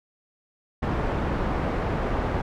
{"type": "low-pass noise", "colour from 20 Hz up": "pink", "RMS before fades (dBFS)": -26, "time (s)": [0.82, 2.42], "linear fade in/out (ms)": 10, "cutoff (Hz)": 1300, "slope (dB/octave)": 12, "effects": []}